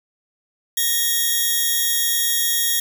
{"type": "tone pair together", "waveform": "5% pulse", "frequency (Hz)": [1864.7, 3323], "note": ["A#6", "G#7"], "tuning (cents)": [0, 0], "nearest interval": "minor seventh", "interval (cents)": 1000, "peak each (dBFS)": -11, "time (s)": [0.77, 2.8], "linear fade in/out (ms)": 5, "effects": []}